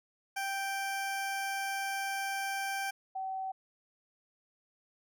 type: tone pair in turn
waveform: 20% pulse / sine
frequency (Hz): 784 / 763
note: G5 / G5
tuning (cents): 0 / -47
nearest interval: unison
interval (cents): 47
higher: first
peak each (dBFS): -28 / -34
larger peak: first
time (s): 0.36-2.91 / 3.15-3.52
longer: first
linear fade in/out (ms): 10
effects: none